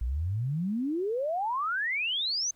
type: exponential sweep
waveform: sine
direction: up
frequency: 55 to 6350 Hz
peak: -27 dBFS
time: 0.01-2.51 s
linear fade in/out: 5 ms
effects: pink hiss -67 dBFS RMS until 2.55 s